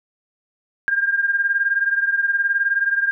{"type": "beating tone pair", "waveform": "sine", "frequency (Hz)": [1603, 1622], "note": ["G6", "G#6"], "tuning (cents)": [38, -41], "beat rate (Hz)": 19, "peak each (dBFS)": [-18, -22], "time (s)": [0.88, 3.11], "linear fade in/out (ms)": 0, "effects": []}